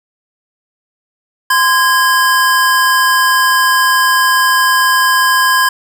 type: tone pair together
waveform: square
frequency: 1033.3 / 1642 Hz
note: C6 / G#6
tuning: -22 / -20 cents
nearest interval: minor sixth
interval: 802 cents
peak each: -12 dBFS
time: 1.5-5.69 s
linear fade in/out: 5 ms
effects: none